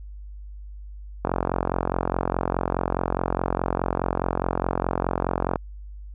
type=click train; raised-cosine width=1 ms; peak=-8 dBFS; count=194; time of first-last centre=1.25-5.558 s; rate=44.8 Hz; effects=added 50 Hz sine -36 dBFS peak until 6.14 s